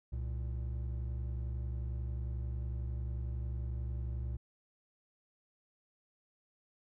triangle tone pair together, 65.41 / 116.54 Hz, C2 / A#2, 0 / 0 cents, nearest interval minor seventh, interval 1000 cents, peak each -34 / -39 dBFS, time 0.12-4.37 s, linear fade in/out 10 ms, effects none

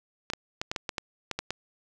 clicks, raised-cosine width 0.2 ms, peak -13 dBFS, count 10, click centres 0.301 / 0.335 / 0.615 / 0.715 / 0.762 / 0.892 / 0.982 / 1.313 / 1.39 / 1.506 s, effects none

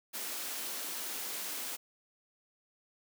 white high-pass noise, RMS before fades -39 dBFS, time 0.13-1.77 s, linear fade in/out 20 ms, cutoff 200 Hz, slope 48 dB/octave, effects none

